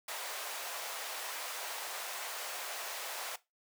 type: high-pass noise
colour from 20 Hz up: pink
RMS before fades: -41 dBFS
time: 0.08-3.36 s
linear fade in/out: 5 ms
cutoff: 580 Hz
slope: 24 dB/octave
effects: noise-tail reverb RT60 0.2 s tail -17 dB re dry